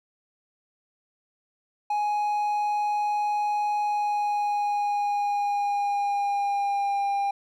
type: tone with pitch glide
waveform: triangle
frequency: 833 to 800 Hz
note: G#5 to G5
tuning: +5 to +35 cents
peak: -21 dBFS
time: 1.9-7.31 s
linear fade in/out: 5 ms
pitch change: -70 cents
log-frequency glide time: 3.81-7.05 s
effects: none